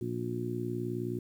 harmonic tone, 59.5 Hz, A#1, 36 cents sharp, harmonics 2 / 3 / 4 / 5 / 6, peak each -37 / -42 / -39 / -40 / -36 dBFS, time 0.01-1.19 s, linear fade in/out 5 ms, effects 10-bit

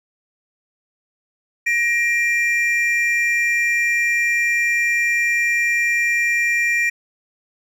triangle tone pair together, 1885 / 2375 Hz, A#6 / D7, +19 / +19 cents, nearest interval major third, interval 400 cents, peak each -17 dBFS, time 1.66-6.9 s, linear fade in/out 10 ms, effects none

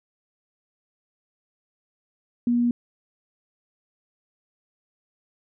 sine tone, 239.9 Hz, A#3, 50 cents sharp, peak -18 dBFS, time 2.47-2.71 s, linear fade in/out 2 ms, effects none

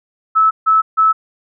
sine tone bursts, 1304 Hz, E6, 19 cents flat, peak -8 dBFS, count 3, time 0.35-1.13 s, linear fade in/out 20 ms, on 160 ms, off 150 ms, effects none

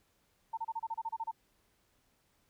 sine tone bursts, 903 Hz, A5, 45 cents sharp, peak -33 dBFS, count 11, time 0.53-1.314 s, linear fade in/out 10 ms, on 44 ms, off 30 ms, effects pink hiss -73 dBFS RMS until 2.49 s

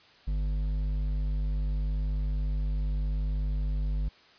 triangle tone with hard clipping, 50.4 Hz, G1, 49 cents sharp, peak -28 dBFS, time 0.27-4.09 s, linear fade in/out 10 ms, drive 11 dB, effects white hiss -57 dBFS RMS until 4.38 s + resampled to 11025 Hz

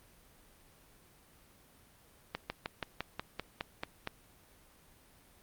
slowing click train, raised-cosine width 0.3 ms, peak -19 dBFS, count 10, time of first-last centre 2.35-4.074 s, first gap 150 ms, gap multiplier 1.06, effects pink hiss -62 dBFS RMS until 5.42 s + Opus 32 kbps

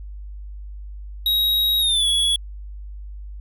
square tone with pitch glide, 3808 to 3373 Hz, A#7 to G#7, +36 to +26 cents, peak -17 dBFS, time 1.26-2.36 s, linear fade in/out 2 ms, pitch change -210 cents, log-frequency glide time 1.79-2.07 s, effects added 50 Hz sine -32 dBFS peak until 3.4 s

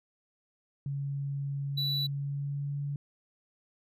sine tone with pitch glide, 140 to 142.61 Hz, C#3 to C#3, +18 to +49 cents, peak -31 dBFS, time 0.86-2.96 s, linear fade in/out 2 ms, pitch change +31 cents, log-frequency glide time 1.95-2.8 s
triangle tone, 3951 Hz, B7, in tune, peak -28 dBFS, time 1.77-2.07 s, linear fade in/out 10 ms
effects none

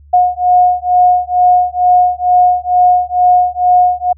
sine beating tone pair, 721 / 723.2 Hz, F#5 / F#5, -45 / -40 cents, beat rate 2.2 Hz, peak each -10 dBFS, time 0.13-4.13 s, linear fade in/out 10 ms, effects added 72 Hz sine -38 dBFS peak until 4.17 s

